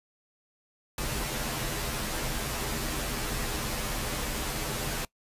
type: noise with comb filter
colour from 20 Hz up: pink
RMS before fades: -32 dBFS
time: 0.98-5.05 s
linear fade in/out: 2 ms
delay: 11 ms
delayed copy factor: -0.9
effects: noise-tail reverb RT60 0.1 s tail -22 dB re dry + resampled to 32000 Hz